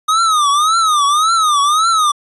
square tone with vibrato, 1237 Hz, D#6, 10 cents flat, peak -11 dBFS, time 0.08-2.12 s, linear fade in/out 10 ms, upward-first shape triangle, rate 1.8 Hz, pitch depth 180 cents each way, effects resampled to 24000 Hz

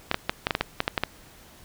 clicks, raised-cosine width 0.3 ms, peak -6 dBFS, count 11, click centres 0.114 / 0.144 / 0.295 / 0.469 / 0.508 / 0.551 / 0.61 / 0.804 / 0.879 / 0.978 / 1.036 s, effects pink hiss -51 dBFS RMS until 1.64 s

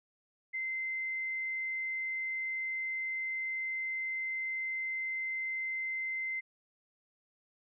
sine tone, 2073 Hz, C7, 17 cents flat, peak -33 dBFS, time 0.53-6.41 s, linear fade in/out 20 ms, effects none

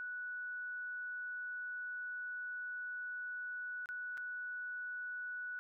sine tone with dropouts, 1476 Hz, F#6, 5 cents flat, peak -40 dBFS, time 0-5.59 s, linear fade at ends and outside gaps 0 ms, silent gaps 3.858-3.889 / 4.173-4.178 s, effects none

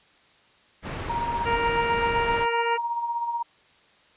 pink low-pass noise, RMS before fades -33 dBFS, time 0.82-2.47 s, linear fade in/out 50 ms, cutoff 2500 Hz, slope 12 dB/octave
sine tone with tremolo, 940 Hz, A#5, 14 cents sharp, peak -23 dBFS, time 1.09-3.43 s, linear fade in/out 10 ms, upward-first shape sine, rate 16 Hz, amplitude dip 50%
harmonic tone, 466.2 Hz, A#4, in tune, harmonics 1 / 2 / 3 / 4 / 5 / 6, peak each -27 / -30 / -32 / -33 / -34 / -35 dBFS, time 1.45-2.78 s, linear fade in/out 20 ms
effects white hiss -58 dBFS RMS until 4.16 s + resampled to 8000 Hz

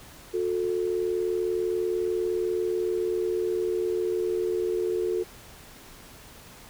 sine tone pair together, 361.8 / 441.9 Hz, F#4 / A4, -39 / +7 cents, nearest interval minor third, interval 346 cents, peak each -26 / -28 dBFS, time 0.33-5.24 s, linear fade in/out 20 ms, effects pink hiss -48 dBFS RMS until 6.69 s

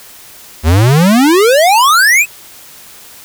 square exponential sweep, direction up, 73.42 to 2637 Hz, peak -6 dBFS, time 0.63-2.26 s, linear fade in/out 50 ms, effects white hiss -36 dBFS RMS until 3.24 s

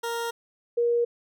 20% pulse / sine tone pair in turn, 466.2 / 473.8 Hz, A#4 / A#4, 0 / +28 cents, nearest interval unison, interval 28 cents, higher second, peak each -23 / -20 dBFS, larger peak second, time 0.03-0.31 / 0.77-1.05 s, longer neither, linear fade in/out 10 ms, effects none

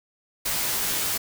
white noise with comb filter, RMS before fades -26 dBFS, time 0.45-1.18 s, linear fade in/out 10 ms, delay 14 ms, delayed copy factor -0.65, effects none

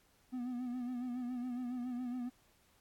triangle tone with vibrato, 247.4 Hz, B3, 3 cents sharp, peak -35 dBFS, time 0.32-2.3 s, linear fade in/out 20 ms, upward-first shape sine, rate 7.2 Hz, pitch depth 54 cents each way, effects pink hiss -70 dBFS RMS until 2.8 s + AAC 64 kbps

